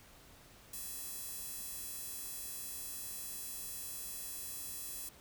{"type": "tone with high-pass filter", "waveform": "square", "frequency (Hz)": 370, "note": "F#4", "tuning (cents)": 0, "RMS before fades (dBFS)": -44, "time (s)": [0.73, 5.09], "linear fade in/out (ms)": 5, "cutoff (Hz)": 10000, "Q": 0.72, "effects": ["pink hiss -59 dBFS RMS until 5.2 s"]}